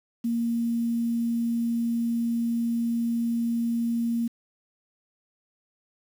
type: tone with quantisation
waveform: sine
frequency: 233.1 Hz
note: A#3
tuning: in tune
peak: -23 dBFS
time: 0.24-4.28 s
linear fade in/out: 10 ms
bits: 8
effects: none